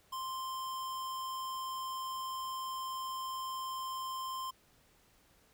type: tone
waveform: square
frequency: 1046.5 Hz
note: C6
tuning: in tune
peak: -38 dBFS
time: 0.12-4.51 s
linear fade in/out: 10 ms
effects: pink hiss -67 dBFS RMS until 5.53 s